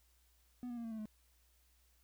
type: tone with pitch steps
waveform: triangle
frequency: 246.9 / 240 / 233.3 / 226.8 / 220.5 / 214.3 Hz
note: B3 / B3 / A#3 / A#3 / A3 / A3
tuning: 0 / -49 / +2 / -47 / +4 / -45 cents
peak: -39 dBFS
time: 0.63-1.056 s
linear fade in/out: 0 ms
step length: 71 ms
effects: added 60 Hz sine -70 dBFS peak until 2.03 s + white hiss -74 dBFS RMS until 2.03 s